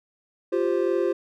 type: chord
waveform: triangle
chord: F suspended second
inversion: none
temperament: equal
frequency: 349.2 / 392 / 523.3 Hz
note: F4 / G4 / C5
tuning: 0 / 0 / 0 cents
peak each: -22 / -23 / -25 dBFS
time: 0.52-1.13 s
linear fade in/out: 10 ms
effects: none